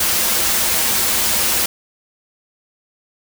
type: noise with comb filter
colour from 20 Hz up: white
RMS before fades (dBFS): -17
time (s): 0-1.66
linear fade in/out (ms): 5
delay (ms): 7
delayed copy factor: -0.55
effects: none